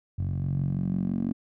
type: tone with band-pass filter sweep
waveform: 10% pulse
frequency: 46 Hz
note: F#1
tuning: 9 cents flat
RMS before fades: -28 dBFS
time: 0.18-1.33 s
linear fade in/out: 10 ms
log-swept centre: 100 to 250 Hz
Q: 4
effects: none